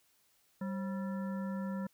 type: harmonic tone with a mistuned harmonic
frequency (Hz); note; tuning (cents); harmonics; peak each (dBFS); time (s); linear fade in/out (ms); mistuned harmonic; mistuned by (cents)
194.3; G3; -15; 1 / 3 / 5 / 7 / 9; -35 / -45 / -49 / -52 / -54; 0.61-1.87; 5; 3; -150
effects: white hiss -71 dBFS RMS until 1.93 s